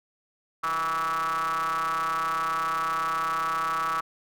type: ring-modulated tone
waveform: square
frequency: 82.41 Hz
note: E2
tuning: in tune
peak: -23 dBFS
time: 0.63-4.01 s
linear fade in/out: 10 ms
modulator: 1220 Hz
effects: none